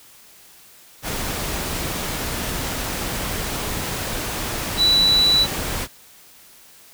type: tone in noise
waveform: sine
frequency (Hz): 3951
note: B7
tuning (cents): 0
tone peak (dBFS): -13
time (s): 4.77-5.47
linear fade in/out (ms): 50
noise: pink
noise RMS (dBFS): -26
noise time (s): 1.02-5.88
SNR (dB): +10
effects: white hiss -48 dBFS RMS until 6.93 s